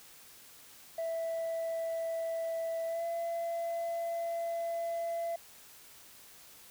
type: tone with pitch glide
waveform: sine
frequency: 659.3 to 675.1 Hz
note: E5 to E5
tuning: 0 to +41 cents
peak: -30 dBFS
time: 0.98-5.36 s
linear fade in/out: 5 ms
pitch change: +41 cents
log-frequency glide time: 2.87-3.05 s
effects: tanh soft clip ceiling -31 dBFS + white hiss -55 dBFS RMS until 6.7 s